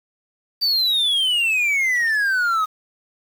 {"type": "exponential sweep", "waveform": "triangle", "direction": "down", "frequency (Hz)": [4660, 1244.5], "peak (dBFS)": -15, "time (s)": [0.61, 2.66], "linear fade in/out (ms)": 20, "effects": ["7-bit"]}